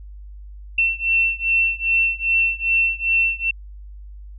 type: beating tone pair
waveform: sine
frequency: 2696 / 2698.5 Hz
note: E7 / E7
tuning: +38 / +40 cents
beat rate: 2.5 Hz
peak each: -19 / -20 dBFS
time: 0.78-3.51 s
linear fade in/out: 5 ms
effects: added 50 Hz sine -35 dBFS peak until 4.38 s